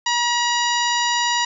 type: harmonic tone with a mistuned harmonic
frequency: 958 Hz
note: A#5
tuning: 47 cents sharp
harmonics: 1 / 2 / 3 / 4 / 5 / 6 / 7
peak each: -21 / -24 / -26 / -27 / -28 / -29 / -29 dBFS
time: 0.06-1.45 s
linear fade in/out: 5 ms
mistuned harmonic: 7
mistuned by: +79 cents
effects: none